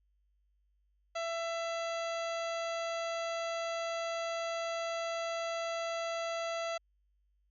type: harmonic tone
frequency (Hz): 668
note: E5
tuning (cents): +23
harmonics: 1 / 2 / 3 / 4 / 5 / 6 / 7 / 9 / 10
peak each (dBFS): -35 / -41 / -45 / -47 / -49 / -51 / -52 / -54 / -55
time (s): 1.15-6.78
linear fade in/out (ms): 10
effects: added 50 Hz sine -70 dBFS peak until 7.5 s